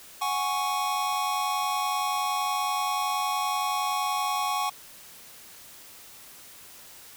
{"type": "chord", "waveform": "square", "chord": "F# suspended second", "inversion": "none", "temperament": "equal", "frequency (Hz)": [740, 830.6, 1108.7], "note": ["F#5", "G#5", "C#6"], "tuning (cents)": [0, 0, 0], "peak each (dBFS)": [-33, -31, -29], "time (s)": [0.21, 4.7], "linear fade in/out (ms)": 10, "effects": ["white hiss -48 dBFS RMS until 7.16 s"]}